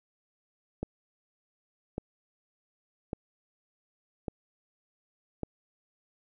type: click train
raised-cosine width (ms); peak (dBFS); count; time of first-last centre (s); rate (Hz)
2; -19; 5; 0.83-5.433; 0.869
effects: none